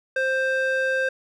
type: tone with band-pass filter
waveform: square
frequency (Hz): 525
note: C5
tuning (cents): +6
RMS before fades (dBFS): -23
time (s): 0.16-1.09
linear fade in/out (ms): 5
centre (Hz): 1200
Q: 6.4
effects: none